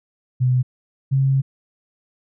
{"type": "tone pair in turn", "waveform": "sine", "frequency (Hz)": [126.6, 135.09], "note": ["B2", "C#3"], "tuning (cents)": [43, -44], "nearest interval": "minor second", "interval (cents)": 113, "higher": "second", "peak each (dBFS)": -14, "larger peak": "neither", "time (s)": [[0.4, 0.63], [1.11, 1.42]], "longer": "second", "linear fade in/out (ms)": 20, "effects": []}